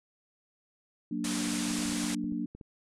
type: chord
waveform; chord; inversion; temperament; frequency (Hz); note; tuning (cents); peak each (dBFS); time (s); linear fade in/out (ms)
sine; Gb augmented; none; equal; 185 / 233.1 / 293.7; Gb3 / Bb3 / D4; 0 / 0 / 0; -37 / -34 / -34; 1.11-2.46; 5
type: low-pass noise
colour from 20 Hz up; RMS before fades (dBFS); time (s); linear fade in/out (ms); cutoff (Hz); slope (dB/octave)
white; -37; 1.24-2.15; 5; 10000; 48
type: clicks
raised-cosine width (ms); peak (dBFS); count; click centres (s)
3; -33; 10; 1.711 / 1.79 / 1.859 / 1.894 / 1.925 / 2.041 / 2.242 / 2.323 / 2.55 / 2.612
effects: none